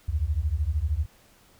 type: beating tone pair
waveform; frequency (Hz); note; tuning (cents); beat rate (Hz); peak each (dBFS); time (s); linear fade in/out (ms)
sine; 69.3 / 82.3; C#2 / E2; 0 / -2; 13; -26 / -26; 0.08-1.06; 10
effects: pink hiss -58 dBFS RMS until 1.59 s